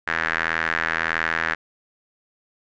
sawtooth tone with band-pass filter, 81.6 Hz, E2, 17 cents flat, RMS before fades -24 dBFS, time 0.07-1.55 s, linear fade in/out 10 ms, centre 1700 Hz, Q 4.1, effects resampled to 16000 Hz

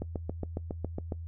click train, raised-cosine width 2 ms, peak -20 dBFS, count 9, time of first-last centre 0.02-1.122 s, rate 7.26 Hz, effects noise-tail reverb RT60 0.1 s tail -21 dB re dry + added 83 Hz sine -37 dBFS peak until 1.27 s

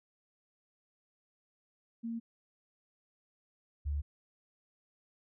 sine tone pair in turn, 230.2 / 72.51 Hz, A#3 / D2, -22 / -22 cents, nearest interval octave + minor sixth, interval 2000 cents, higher first, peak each -35 / -31 dBFS, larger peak second, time 2.03-2.2 / 3.85-4.02 s, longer neither, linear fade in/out 20 ms, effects none

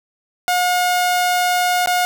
sawtooth tone with dropouts, 719 Hz, F#5, 50 cents flat, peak -11 dBFS, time 0.48-2.05 s, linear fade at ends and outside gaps 0 ms, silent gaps 1.86-1.873 s, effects 7-bit

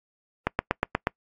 click train, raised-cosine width 0.5 ms, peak -7 dBFS, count 6, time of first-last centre 0.47-1.071 s, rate 8.32 Hz, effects noise-tail reverb RT60 0.1 s tail -25 dB re dry + AAC 48 kbps

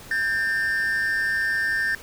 triangle tone pair together, 1587.1 / 1800 Hz, G6 / A6, +21 / +39 cents, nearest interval major second, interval 218 cents, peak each -24 / -21 dBFS, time 0.11-1.95 s, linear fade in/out 2 ms, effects pink hiss -43 dBFS RMS until 2.02 s

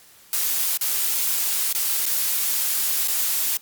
blue noise with dropouts, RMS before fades -22 dBFS, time 0.33-3.57 s, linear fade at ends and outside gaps 1 ms, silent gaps 0.772-0.811 / 1.727-1.749 / 2.056-2.063 / 3.075-3.082 s, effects white hiss -51 dBFS RMS until 3.61 s + Opus 48 kbps

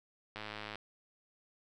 click train, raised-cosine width 0.3 ms, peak -26 dBFS, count 43, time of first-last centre 0.36-0.756 s, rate 106 Hz, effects none

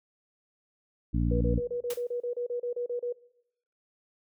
harmonic tone, 58.2 Hz, A#1, 2 cents flat, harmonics 1 / 2 / 3 / 4 / 5, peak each -27 / -30 / -32 / -33 / -34 dBFS, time 1.13-1.6 s, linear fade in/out 20 ms
sine tone bursts, 484.6 Hz, B4, 33 cents flat, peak -29 dBFS, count 14, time 1.31-3.126 s, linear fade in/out 5 ms, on 100 ms, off 32 ms
white noise with exponential decay, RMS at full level -34 dBFS, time 1.9-2.04 s, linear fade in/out 5 ms, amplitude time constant 30 ms
effects noise-tail reverb RT60 0.8 s tail -21 dB re dry

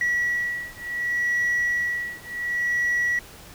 sine beating tone pair, 1934 / 1934.68 Hz, B6 / B6, -37 / -36 cents, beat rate 0.68 Hz, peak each -24 dBFS, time 0.01-3.19 s, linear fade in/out 2 ms, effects tanh soft clip ceiling -18 dBFS + pink hiss -45 dBFS RMS until 3.54 s

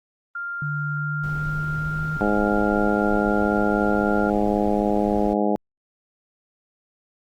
sine tone, 1396 Hz, F6, 1 cent flat, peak -27 dBFS, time 0.35-4.3 s, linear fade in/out 5 ms
sine tone with pitch glide, 146.83 to 154.13 Hz, D3 to D#3, 0 to -16 cents, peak -25 dBFS, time 0.62-2.17 s, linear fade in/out 2 ms, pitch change +84 cents, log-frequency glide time 0.89-2.05 s
brown noise, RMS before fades -34 dBFS, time 1.23-5.34 s, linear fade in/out 10 ms
harmonic tone, 103.83 Hz, G#2, in tune, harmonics 2 / 3 / 4 / 5 / 6 / 7 / 8, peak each -23 / -25 / -26 / -27 / -28 / -28 / -29 dBFS, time 2.21-5.56 s, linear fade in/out 0 ms
effects Opus 32 kbps

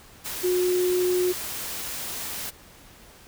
sine tone in noise, 361.8 Hz, F#4, 39 cents flat, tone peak -20 dBFS, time 0.43-1.33 s, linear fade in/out 20 ms, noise white, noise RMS -33 dBFS, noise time 0.24-2.51 s, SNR +10 dB, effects pink hiss -50 dBFS RMS until 3.27 s

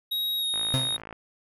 square tone with pitch glide, 3800 to 3735 Hz, A#7 to A#7, +33 to +3 cents, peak -26 dBFS, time 0.11-0.97 s, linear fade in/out 10 ms, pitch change -30 cents, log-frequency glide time 0.37-0.46 s
click train, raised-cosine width 0.5 ms, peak -24 dBFS, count 33, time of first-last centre 0.54-1.127 s, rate 54.5 Hz
35% pulse tone with exponential decay, 131.2 Hz, C3, 5 cents sharp, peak -19 dBFS, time 0.74-1.01 s, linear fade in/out 0 ms, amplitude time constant 58 ms
effects none

